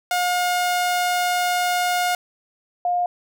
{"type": "tone pair in turn", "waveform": ["sawtooth", "sine"], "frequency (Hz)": [716, 709.8], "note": ["F5", "F5"], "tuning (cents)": [43, 28], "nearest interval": "unison", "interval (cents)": 15, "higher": "first", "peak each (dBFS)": [-15, -18], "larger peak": "first", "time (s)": [[0.11, 2.15], [2.85, 3.06]], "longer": "first", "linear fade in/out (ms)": 2, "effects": []}